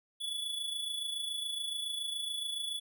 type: tone with amplitude modulation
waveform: square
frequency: 3425 Hz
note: A7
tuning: 47 cents flat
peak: -33 dBFS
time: 0.2-2.8 s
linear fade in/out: 20 ms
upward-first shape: sine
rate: 27.1 Hz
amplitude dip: 50%
effects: none